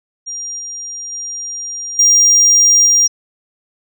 sine tone with level steps, 5700 Hz, F8, 34 cents sharp, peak -22 / -24 / -22 / -4 / -6 dBFS, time 0.26-3.08 s, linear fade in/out 20 ms, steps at 0.59 / 1.12 / 1.99 / 2.86 s, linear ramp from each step 2 ms, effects tanh soft clip ceiling -5 dBFS

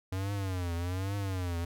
square tone with vibrato, 92.5 Hz, F#2, in tune, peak -32 dBFS, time 0.12-1.65 s, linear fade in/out 5 ms, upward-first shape triangle, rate 1.2 Hz, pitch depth 170 cents each way, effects none

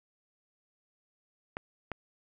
clicks, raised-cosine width 0.5 ms, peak -20 dBFS, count 2, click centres 1.569 / 1.917 s, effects none

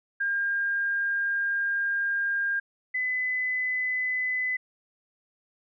sine tone pair in turn, 1608 / 2011 Hz, G6 / B6, +44 / +31 cents, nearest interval major third, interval 387 cents, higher second, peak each -24 / -25 dBFS, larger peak first, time 0.2-2.6 / 2.94-4.57 s, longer first, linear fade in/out 10 ms, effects none

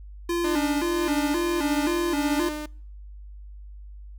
square tone with vibrato, 313.7 Hz, D#4, 14 cents sharp, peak -24 dBFS, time 0.29-2.49 s, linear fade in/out 5 ms, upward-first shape square, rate 1.9 Hz, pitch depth 160 cents each way
sawtooth tone with tremolo, 301.4 Hz, D4, 45 cents sharp, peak -22 dBFS, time 0.44-2.66 s, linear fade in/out 5 ms, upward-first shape sine, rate 1.7 Hz, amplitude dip 50%
effects noise-tail reverb RT60 0.6 s tail -26 dB re dry + added 50 Hz sine -39 dBFS peak until 4.18 s

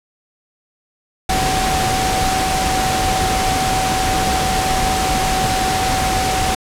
sine tone in noise, 755 Hz, F#5, 35 cents sharp, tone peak -18 dBFS, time 1.29-6.55 s, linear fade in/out 5 ms, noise pink, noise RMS -19 dBFS, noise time 1.29-6.55 s, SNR -2 dB, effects low-pass 10000 Hz 12 dB/octave

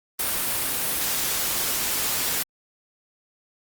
white noise, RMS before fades -25 dBFS, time 0.19-2.43 s, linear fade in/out 5 ms, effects Opus 32 kbps

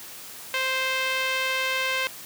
sawtooth tone with band-pass filter, 523.3 Hz, C5, in tune, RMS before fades -26 dBFS, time 0.54-2.07 s, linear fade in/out 0 ms, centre 2500 Hz, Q 1.5, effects white hiss -41 dBFS RMS until 2.25 s + high-pass 80 Hz 12 dB/octave

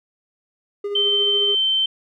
triangle tone with tremolo, 407 Hz, G#4, 35 cents flat, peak -20 dBFS, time 0.84-1.55 s, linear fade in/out 5 ms, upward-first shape sine, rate 14 Hz, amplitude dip 40%
sine tone, 3100 Hz, G7, 20 cents flat, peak -16 dBFS, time 0.95-1.86 s, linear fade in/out 5 ms
effects none

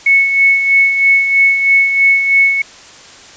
sine tone with tremolo, 2205 Hz, C#7, 10 cents flat, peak -5 dBFS, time 0.06-2.62 s, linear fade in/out 5 ms, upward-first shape sine, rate 3.1 Hz, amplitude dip 55%, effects white hiss -37 dBFS RMS until 3.36 s + resampled to 16000 Hz

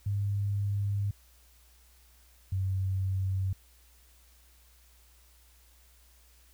sine tone pair in turn, 100.9 / 95.24 Hz, G#2 / G2, -49 / -49 cents, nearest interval minor second, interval 100 cents, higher first, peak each -27 dBFS, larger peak neither, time 0.06-1.11 / 2.52-3.53 s, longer first, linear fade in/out 5 ms, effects added 60 Hz sine -59 dBFS peak until 6.53 s + white hiss -63 dBFS RMS until 6.53 s

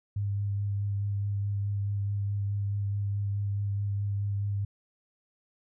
sine tone with vibrato, 100.9 Hz, G#2, 49 cents flat, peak -27 dBFS, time 0.16-4.65 s, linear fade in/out 5 ms, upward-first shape sine, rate 4.7 Hz, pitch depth 15 cents each way, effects none

